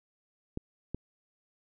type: clicks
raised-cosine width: 3 ms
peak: -21 dBFS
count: 2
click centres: 0.574 / 0.946 s
effects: none